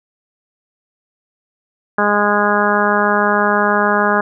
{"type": "harmonic tone", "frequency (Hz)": 206.4, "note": "G#3", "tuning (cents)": -10, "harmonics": [1, 2, 3, 4, 5, 6, 7, 8], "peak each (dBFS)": [-20, -20, -20, -20, -20, -20, -20, -20], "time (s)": [1.98, 4.21], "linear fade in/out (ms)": 5, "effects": []}